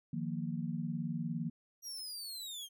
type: chord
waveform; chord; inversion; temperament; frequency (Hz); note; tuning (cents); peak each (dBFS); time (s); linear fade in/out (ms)
sine; Eb suspended second; none; just; 155.56 / 175.01 / 233.3; Eb3 / F3 / Bb3; 0 / +4 / +2; -39; 0.13-1.5; 5
type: linear sweep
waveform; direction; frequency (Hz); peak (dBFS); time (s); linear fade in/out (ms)
sawtooth; down; 5760 to 3136; -39; 1.82-2.69; 50
effects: none